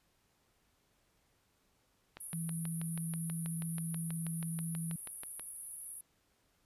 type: click train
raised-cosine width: 0.3 ms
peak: -30 dBFS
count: 21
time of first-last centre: 2.17-5.396 s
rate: 6.2 Hz
type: band-pass noise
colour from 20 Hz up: white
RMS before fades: -47 dBFS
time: 2.2-6.01 s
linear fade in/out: 5 ms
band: 10000 to 11000 Hz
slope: 96 dB/octave
type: tone with vibrato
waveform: sine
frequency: 164.81 Hz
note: E3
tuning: in tune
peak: -36 dBFS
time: 2.33-4.96 s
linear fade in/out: 5 ms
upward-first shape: sine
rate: 16 Hz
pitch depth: 8 cents each way
effects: pink hiss -74 dBFS RMS until 6.65 s + resampled to 32000 Hz